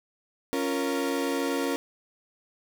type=chord; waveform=35% pulse; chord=Bb minor; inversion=first; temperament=equal; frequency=277.2 / 349.2 / 466.2 Hz; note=Db4 / F4 / Bb4; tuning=0 / 0 / 0 cents; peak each=-27 / -31 / -29 dBFS; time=0.53-1.76 s; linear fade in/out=0 ms; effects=none